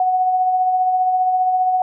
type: tone with tremolo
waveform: sine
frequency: 740 Hz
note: F#5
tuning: in tune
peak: -12 dBFS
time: 0-1.82 s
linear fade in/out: 2 ms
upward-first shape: triangle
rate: 15 Hz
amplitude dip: 40%
effects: none